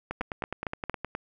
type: two click trains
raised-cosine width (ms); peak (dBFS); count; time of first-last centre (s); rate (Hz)
0.5; -15 / -17; 4 / 11; 0.21-0.896 / 0.11-1.151; 4.37 / 9.61
effects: none